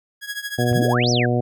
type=tone with tremolo; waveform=sawtooth; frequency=1661.2 Hz; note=G#6; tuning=in tune; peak=-20 dBFS; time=0.21-0.95 s; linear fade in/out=50 ms; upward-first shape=triangle; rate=13 Hz; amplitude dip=90%
type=harmonic tone; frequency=121.6 Hz; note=B2; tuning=26 cents flat; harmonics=1 / 2 / 3 / 4 / 5 / 6; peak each=-20 / -23 / -25 / -26 / -27 / -28 dBFS; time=0.58-1.41 s; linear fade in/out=10 ms
type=exponential two-way sweep; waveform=sine; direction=up then down; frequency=88.8 to 6150 to 1496 Hz; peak=-21 dBFS; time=0.71-1.26 s; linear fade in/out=5 ms; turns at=1.1 s
type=clicks; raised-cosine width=0.5 ms; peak=-26 dBFS; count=2; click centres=0.73 / 1.037 s
effects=none